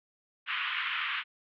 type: band-pass noise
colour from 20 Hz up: white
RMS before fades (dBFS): -33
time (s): 0.46-1.24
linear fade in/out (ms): 50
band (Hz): 1100 to 3100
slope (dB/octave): 48
effects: none